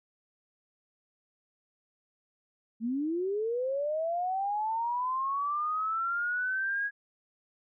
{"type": "linear sweep", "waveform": "sine", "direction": "up", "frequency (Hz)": [217.1, 1661.2], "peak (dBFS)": -28, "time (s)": [2.8, 6.91], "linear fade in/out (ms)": 50, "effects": []}